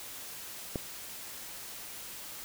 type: click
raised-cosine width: 2 ms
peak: -19 dBFS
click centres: 0.758 s
effects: white hiss -44 dBFS RMS until 2.44 s